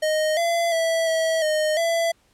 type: tone with pitch steps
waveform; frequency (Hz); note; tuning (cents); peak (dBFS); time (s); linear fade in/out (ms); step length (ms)
square; 620 / 679 / 657 / 648 / 616 / 669; D#5 / F5 / E5 / E5 / D#5 / E5; -6 / -49 / -6 / -30 / -17 / +25; -20; 0.02-2.12; 10; 350
effects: pink hiss -62 dBFS RMS until 2.33 s + low-pass 11000 Hz 12 dB/octave